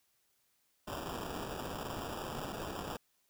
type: noise with sample-and-hold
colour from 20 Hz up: white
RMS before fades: -41 dBFS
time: 0.87-2.97 s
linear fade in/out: 10 ms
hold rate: 2100 Hz
effects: white hiss -75 dBFS RMS until 3.29 s